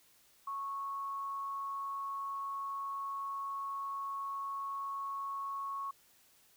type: tone with amplitude modulation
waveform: sine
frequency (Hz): 1103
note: C#6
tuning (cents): -9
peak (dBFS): -35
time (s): 0.47-5.91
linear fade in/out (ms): 5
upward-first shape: sine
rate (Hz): 204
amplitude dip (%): 30
effects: white hiss -66 dBFS RMS until 6.56 s